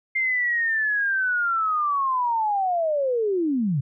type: linear sweep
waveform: sine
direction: down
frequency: 2108 to 124.5 Hz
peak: -20 dBFS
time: 0.15-3.81 s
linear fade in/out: 10 ms
effects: none